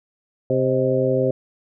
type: harmonic tone with a mistuned harmonic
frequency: 130.81 Hz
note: C3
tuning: in tune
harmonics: 1 / 2 / 3 / 4 / 5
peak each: -24 / -25 / -22 / -20 / -27 dBFS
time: 0.5-1.31 s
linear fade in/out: 2 ms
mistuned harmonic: 5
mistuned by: -68 cents
effects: none